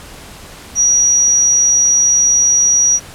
sine tone, 5780 Hz, F#8, 41 cents flat, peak -8 dBFS, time 0.75-3 s, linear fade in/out 50 ms, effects pink hiss -35 dBFS RMS until 3.14 s + low-pass 12000 Hz 12 dB/octave

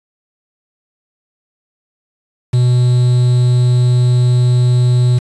triangle tone with quantisation, 123.47 Hz, B2, in tune, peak -6 dBFS, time 2.53-5.19 s, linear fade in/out 10 ms, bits 5, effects resampled to 24000 Hz

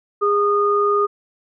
sine tone pair together, 409.6 / 1227.4 Hz, G#4 / D#6, -24 / -24 cents, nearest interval octave + perfect fifth, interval 1900 cents, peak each -17 dBFS, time 0.21-1.07 s, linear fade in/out 20 ms, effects none

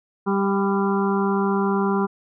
harmonic tone with a mistuned harmonic, 197.1 Hz, G3, 10 cents sharp, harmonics 1 / 2 / 4 / 5 / 6 / 7, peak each -21 / -23 / -30 / -28 / -31 / -32 dBFS, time 0.26-2.07 s, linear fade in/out 20 ms, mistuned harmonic 5, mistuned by +19 cents, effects none

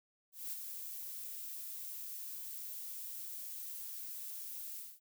violet noise with ADSR envelope, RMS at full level -40 dBFS, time 0.32-5 s, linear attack 200 ms, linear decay 25 ms, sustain -5 dB, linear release 230 ms, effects none

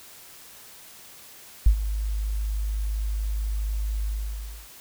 sine tone with ADSR envelope, 52.1 Hz, G#1, 6 cents sharp, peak -10 dBFS, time 1.66-4.69 s, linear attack 5 ms, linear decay 82 ms, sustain -14 dB, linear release 630 ms, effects white hiss -47 dBFS RMS until 4.8 s

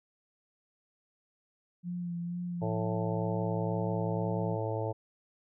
sine tone with vibrato, 174.2 Hz, F3, 4 cents flat, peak -33 dBFS, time 1.83-4.58 s, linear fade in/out 50 ms, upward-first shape sine, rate 2.1 Hz, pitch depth 27 cents each way
harmonic tone, 110.2 Hz, A2, 3 cents sharp, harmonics 1 / 3 / 4 / 5 / 6 / 7 / 8, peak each -34 / -41 / -37 / -38 / -40 / -45 / -41 dBFS, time 2.61-4.93 s, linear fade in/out 20 ms
effects none

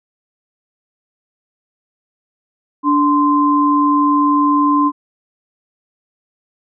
sine tone pair together, 291.6 / 1039 Hz, D4 / C6, -12 / -12 cents, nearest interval octave + minor seventh, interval 2200 cents, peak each -13 dBFS, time 2.83-4.92 s, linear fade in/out 50 ms, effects none

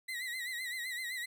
35% pulse tone with vibrato, 1975.5 Hz, B6, in tune, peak -35 dBFS, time 0.08-1.26 s, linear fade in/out 10 ms, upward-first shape sine, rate 7.8 Hz, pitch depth 87 cents each way, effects none

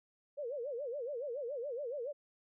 sine tone with vibrato, 523.3 Hz, C5, in tune, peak -37 dBFS, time 0.37-2.13 s, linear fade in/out 20 ms, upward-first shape sine, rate 7.1 Hz, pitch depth 230 cents each way, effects none

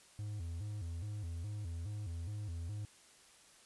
triangle tone with vibrato, 93.9 Hz, F#2, 26 cents sharp, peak -37 dBFS, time 0.19-2.85 s, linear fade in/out 0 ms, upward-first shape square, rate 2.4 Hz, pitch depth 190 cents each way, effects white hiss -62 dBFS RMS until 3.65 s + resampled to 24000 Hz

